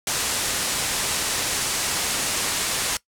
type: low-pass noise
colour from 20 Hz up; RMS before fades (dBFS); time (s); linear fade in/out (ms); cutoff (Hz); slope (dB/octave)
white; -25; 0.07-2.97; 2; 10000; 24
effects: noise-tail reverb RT60 0.1 s tail -20 dB re dry